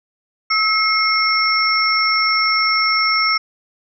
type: tone cluster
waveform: sine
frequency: 1300 / 2153 / 5430 Hz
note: E6 / C7 / F8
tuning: -24 / +49 / -50 cents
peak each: -18 dBFS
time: 0.5-3.38 s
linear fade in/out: 10 ms
effects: none